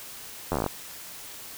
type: slowing click train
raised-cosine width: 1 ms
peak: -12 dBFS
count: 10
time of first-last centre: 0.52-0.663 s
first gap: 11 ms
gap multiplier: 1.09
effects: white hiss -42 dBFS RMS until 1.57 s